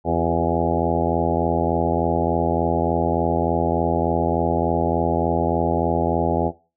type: harmonic tone with a mistuned harmonic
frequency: 83.4 Hz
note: E2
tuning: 21 cents sharp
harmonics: 1 / 2 / 3 / 4 / 5 / 6 / 7 / 8 / 9 / 10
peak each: -27 / -27 / -27 / -27 / -27 / -27 / -27 / -27 / -27 / -27 dBFS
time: 0.04-6.52 s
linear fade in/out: 50 ms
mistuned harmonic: 4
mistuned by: +46 cents
effects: noise-tail reverb RT60 0.3 s tail -17 dB re dry